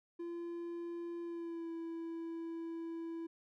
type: tone with pitch glide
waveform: triangle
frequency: 341.9 to 331.4 Hz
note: F4 to E4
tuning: -37 to +9 cents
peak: -38 dBFS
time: 0.19-3.27 s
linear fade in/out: 10 ms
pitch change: -54 cents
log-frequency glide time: 1.22-1.71 s
effects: none